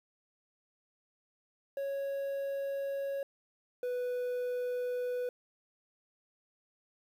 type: tone pair in turn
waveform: triangle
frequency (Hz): 553 / 494.5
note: C#5 / B4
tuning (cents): -4 / +2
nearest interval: major second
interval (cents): 194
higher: first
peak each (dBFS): -31 / -30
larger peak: second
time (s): 1.77-3.23 / 3.83-5.29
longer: neither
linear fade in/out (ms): 2
effects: 10-bit